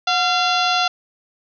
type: harmonic tone with a mistuned harmonic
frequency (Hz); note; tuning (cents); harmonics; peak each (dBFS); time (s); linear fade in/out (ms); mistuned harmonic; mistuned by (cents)
688; F5; -26; 1 / 2 / 3 / 4 / 5 / 6 / 7 / 8 / 9; -20 / -21 / -33 / -24 / -24 / -26 / -28 / -37 / -35; 0.07-0.88; 5; 1; +100
effects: none